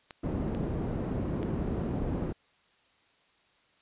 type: clicks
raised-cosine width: 0.3 ms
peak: -27 dBFS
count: 3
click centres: 0.108 / 0.549 / 1.43 s
type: low-pass noise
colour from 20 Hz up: white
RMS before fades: -32 dBFS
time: 0.23-2.33 s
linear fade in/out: 10 ms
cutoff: 290 Hz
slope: 12 dB/octave
effects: white hiss -66 dBFS RMS until 3.81 s + resampled to 8000 Hz